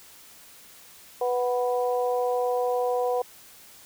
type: harmonic tone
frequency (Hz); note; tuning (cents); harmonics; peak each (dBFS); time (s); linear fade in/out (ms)
246.9; B3; 0; 2 / 3 / 4; -24 / -28 / -34; 1.21-3.22; 5
effects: white hiss -50 dBFS RMS until 3.85 s